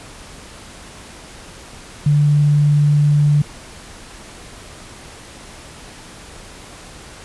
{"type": "tone", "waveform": "sine", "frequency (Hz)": 146.83, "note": "D3", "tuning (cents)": 0, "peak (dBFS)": -10, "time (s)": [2.06, 3.42], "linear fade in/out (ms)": 5, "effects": ["pink hiss -38 dBFS RMS until 7.24 s", "resampled to 24000 Hz"]}